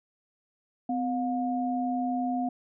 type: tone pair together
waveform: sine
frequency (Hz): 254.3 / 714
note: C4 / F5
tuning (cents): -49 / +38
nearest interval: octave + tritone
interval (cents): 1787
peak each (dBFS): -28 / -30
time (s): 0.89-2.49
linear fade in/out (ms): 5
effects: none